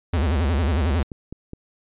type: tone with vibrato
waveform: square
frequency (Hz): 77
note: D#2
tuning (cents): -17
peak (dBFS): -19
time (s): 0.13-1.03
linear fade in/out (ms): 5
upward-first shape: sine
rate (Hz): 11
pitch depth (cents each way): 250
type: click train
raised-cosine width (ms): 3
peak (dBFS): -21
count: 4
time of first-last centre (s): 0.91-1.534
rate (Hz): 4.81
effects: resampled to 8000 Hz